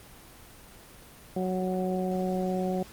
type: harmonic tone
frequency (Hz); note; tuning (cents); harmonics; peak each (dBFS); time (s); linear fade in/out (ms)
185; F#3; 0; 1 / 2 / 3 / 4; -29 / -32 / -34 / -35; 1.36-2.83; 5
effects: pink hiss -50 dBFS RMS until 2.92 s + Opus 24 kbps